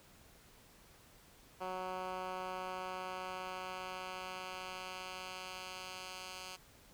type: tone with band-pass filter sweep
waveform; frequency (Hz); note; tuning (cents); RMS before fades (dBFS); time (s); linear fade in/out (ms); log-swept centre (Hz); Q
10% pulse; 185; F#3; 0; -44; 1.6-6.57; 20; 900 to 4500; 0.73
effects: pink hiss -62 dBFS RMS until 6.93 s